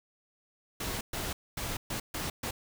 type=noise bursts at uneven times; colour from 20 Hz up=pink; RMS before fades=-35 dBFS; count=6; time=0.8-1.01 / 1.13-1.33 / 1.57-1.77 / 1.9-2 / 2.14-2.3 / 2.43-2.51 s; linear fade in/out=5 ms; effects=none